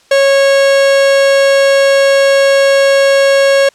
45% pulse tone, 550 Hz, C#5, 14 cents flat, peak -6 dBFS, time 0.11-3.69 s, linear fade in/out 5 ms, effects white hiss -48 dBFS RMS until 3.74 s + low-pass 7000 Hz 12 dB/octave

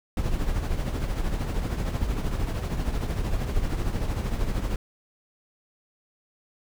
brown noise with tremolo, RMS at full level -24 dBFS, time 0.17-4.76 s, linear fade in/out 2 ms, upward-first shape triangle, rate 13 Hz, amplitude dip 60%, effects none

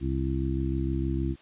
harmonic tone, 66.5 Hz, C2, 29 cents sharp, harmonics 1 / 2 / 3 / 4 / 5, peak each -29 / -31 / -37 / -34 / -32 dBFS, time 0-1.36 s, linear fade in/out 50 ms, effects white hiss -56 dBFS RMS until 1.41 s + resampled to 8000 Hz

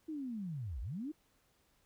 sine linear two-way sweep, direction down then up, 324.8 to 49.3 to 324.8 Hz, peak -38 dBFS, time 0.08-1.12 s, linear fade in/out 10 ms, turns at 0.81 s, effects pink hiss -73 dBFS RMS until 1.85 s

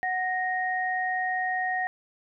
sine tone pair together, 740 / 1864.7 Hz, F#5 / A#6, 0 / 0 cents, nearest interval octave + major third, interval 1600 cents, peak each -28 dBFS, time 0.03-1.87 s, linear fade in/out 0 ms, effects none

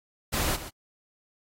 pink noise with echo, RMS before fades -28 dBFS, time 0.32-0.57 s, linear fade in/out 20 ms, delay 130 ms, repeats 1, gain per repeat -12 dB, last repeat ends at 0.7 s, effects AAC 48 kbps

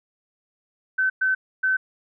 sine tone bursts at uneven times, 1528 Hz, G6, 45 cents flat, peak -18 dBFS, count 3, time 0.98-1.1 / 1.21-1.35 / 1.63-1.77 s, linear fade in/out 10 ms, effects none

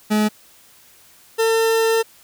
40% pulse tone pair in turn, 212.7 / 450.7 Hz, G#3 / A4, +42 / +42 cents, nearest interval octave + minor second, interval 1300 cents, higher second, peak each -14 dBFS, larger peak neither, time 0.1-0.29 / 1.38-2.03 s, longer second, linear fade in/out 20 ms, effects white hiss -50 dBFS RMS until 2.23 s

